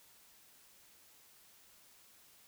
silence, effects white hiss -63 dBFS RMS until 2.47 s

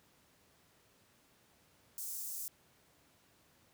white high-pass noise, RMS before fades -42 dBFS, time 1.98-2.48 s, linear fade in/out 0 ms, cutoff 6200 Hz, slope 24 dB/octave, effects pink hiss -68 dBFS RMS until 3.73 s + high-pass 80 Hz 12 dB/octave

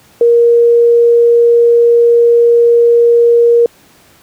sine tone, 470.9 Hz, A#4, 18 cents sharp, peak -4 dBFS, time 0.21-3.66 s, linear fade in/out 2 ms, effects pink hiss -45 dBFS RMS until 4.22 s + high-pass 80 Hz 12 dB/octave

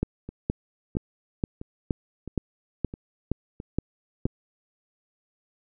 two click trains, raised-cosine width 3 ms, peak -11 / -23 dBFS, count 10 / 7, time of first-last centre 0.03-4.255 / 0.29-4.264 s, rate 2.13 / 1.51 Hz, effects none

